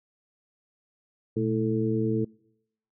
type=harmonic tone with a mistuned harmonic; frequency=110 Hz; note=A2; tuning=in tune; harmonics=1 / 2 / 3 / 4; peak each=-29 / -29 / -29 / -29 dBFS; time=1.36-2.25 s; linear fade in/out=10 ms; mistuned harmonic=1; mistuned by=+140 cents; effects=noise-tail reverb RT60 0.8 s tail -26 dB re dry